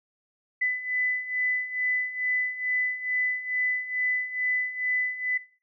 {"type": "beating tone pair", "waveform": "sine", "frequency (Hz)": [2000, 2002.3], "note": ["B6", "B6"], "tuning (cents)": [21, 23], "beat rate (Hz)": 2.3, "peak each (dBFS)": [-30, -26], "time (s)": [0.61, 5.38], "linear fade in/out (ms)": 10, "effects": ["noise-tail reverb RT60 0.4 s tail -18 dB re dry"]}